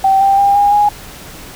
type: tone with pitch steps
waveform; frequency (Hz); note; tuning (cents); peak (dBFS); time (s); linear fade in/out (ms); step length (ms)
sine; 775 / 787.6 / 800.5 / 813.5 / 826.8; G5 / G5 / G5 / G#5 / G#5; -20 / +8 / +36 / -36 / -8; -7; 0.04-0.89; 5; 170
effects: pink hiss -33 dBFS RMS until 1.55 s